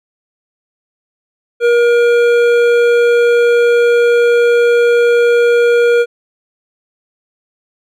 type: tone with hard clipping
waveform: sine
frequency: 475.3 Hz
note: A#4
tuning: 34 cents sharp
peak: -9 dBFS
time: 1.6-6.06 s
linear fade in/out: 50 ms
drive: 11 dB
effects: none